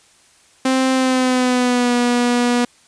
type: tone with pitch glide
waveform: sawtooth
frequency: 261.6 to 242.7 Hz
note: C4 to B3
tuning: 0 to -30 cents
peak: -10 dBFS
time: 0.65-2.65 s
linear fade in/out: 5 ms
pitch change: -130 cents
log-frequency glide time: 0.93-1.94 s
effects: white hiss -52 dBFS RMS until 2.87 s + resampled to 22050 Hz